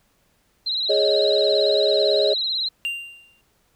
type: tone with vibrato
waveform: sine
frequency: 3991 Hz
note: B7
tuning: 17 cents sharp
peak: -21 dBFS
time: 0.66-2.69 s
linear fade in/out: 10 ms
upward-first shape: sine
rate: 18 Hz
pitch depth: 78 cents each way
type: chord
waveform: sine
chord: Ab suspended fourth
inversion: none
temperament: just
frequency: 415.3 / 553.7 / 623 Hz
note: Ab4 / Db5 / Eb5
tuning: 0 / -2 / +2 cents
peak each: -20 / -21 / -20 dBFS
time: 0.89-2.34 s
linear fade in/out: 10 ms
type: tone with exponential decay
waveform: triangle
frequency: 2782 Hz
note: F7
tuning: 7 cents flat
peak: -19 dBFS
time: 2.85-3.41 s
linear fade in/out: 0 ms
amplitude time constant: 120 ms
effects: tanh soft clip ceiling -8 dBFS + pink hiss -64 dBFS RMS until 3.75 s